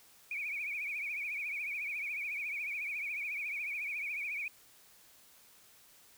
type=tone with vibrato; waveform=sine; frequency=2349 Hz; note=D7; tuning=in tune; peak=-35 dBFS; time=0.31-4.48 s; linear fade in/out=2 ms; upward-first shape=triangle; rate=14 Hz; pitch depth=130 cents each way; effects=white hiss -61 dBFS RMS until 6.17 s